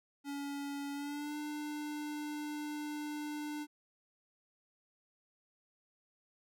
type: tone with pitch glide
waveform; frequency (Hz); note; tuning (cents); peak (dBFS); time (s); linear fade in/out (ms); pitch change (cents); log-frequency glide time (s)
square; 282.8 to 298.4; C#4 to D4; +35 to +28; -39; 0.24-3.67; 50; +93; 0.93-1.36
effects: none